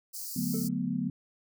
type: high-pass noise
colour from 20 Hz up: white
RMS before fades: -39 dBFS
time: 0.13-0.69 s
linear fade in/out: 20 ms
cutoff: 4400 Hz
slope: 96 dB/octave
type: chord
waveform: sine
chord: B minor seventh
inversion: first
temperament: equal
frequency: 146.83 / 185 / 220 / 246.9 Hz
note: D3 / F#3 / A3 / B3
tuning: 0 / 0 / 0 / 0 cents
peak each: -37 / -33 / -35 / -32 dBFS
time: 0.36-1.1 s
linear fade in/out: 5 ms
type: tone with exponential decay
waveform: triangle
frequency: 440 Hz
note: A4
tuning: in tune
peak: -33 dBFS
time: 0.54-0.81 s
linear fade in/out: 2 ms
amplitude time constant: 58 ms
effects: none